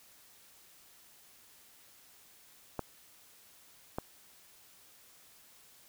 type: clicks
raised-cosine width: 1 ms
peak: -20 dBFS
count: 2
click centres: 2.793 / 3.985 s
effects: white hiss -60 dBFS RMS until 5.88 s